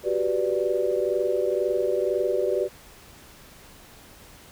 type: chord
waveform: sine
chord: G major seventh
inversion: third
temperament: equal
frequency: 370 / 392 / 493.9 / 587.3 Hz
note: F#4 / G4 / B4 / D5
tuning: 0 / 0 / 0 / 0 cents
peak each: -27 dBFS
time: 0.03-2.69 s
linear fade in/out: 50 ms
effects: pink hiss -49 dBFS RMS until 4.51 s